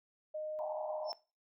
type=tone; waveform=sine; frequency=616 Hz; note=D#5; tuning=17 cents flat; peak=-37 dBFS; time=0.34-1.1 s; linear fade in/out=10 ms
type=band-pass noise; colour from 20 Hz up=pink; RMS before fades=-44 dBFS; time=0.59-1.13 s; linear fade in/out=0 ms; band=620 to 970 Hz; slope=96 dB/octave
type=tone with exponential growth; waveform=sine; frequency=5330 Hz; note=E8; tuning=18 cents sharp; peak=-34 dBFS; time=1.04-1.12 s; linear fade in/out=5 ms; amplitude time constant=17 ms
effects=noise-tail reverb RT60 0.3 s tail -19 dB re dry